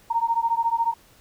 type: beating tone pair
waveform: sine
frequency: 917 / 931 Hz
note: A#5 / A#5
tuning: -29 / -2 cents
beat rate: 14 Hz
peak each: -23 / -23 dBFS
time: 0.1-0.94 s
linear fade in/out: 10 ms
effects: pink hiss -55 dBFS RMS until 1.2 s